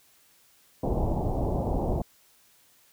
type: low-pass noise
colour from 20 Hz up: pink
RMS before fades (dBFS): -27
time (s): 0.83-2.02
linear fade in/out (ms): 5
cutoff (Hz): 870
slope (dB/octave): 48
effects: white hiss -61 dBFS RMS until 2.92 s